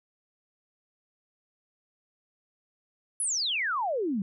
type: exponential sweep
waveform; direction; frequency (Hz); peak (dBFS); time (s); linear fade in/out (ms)
sine; down; 11050 to 182.4; -26; 3.2-4.22; 2
effects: none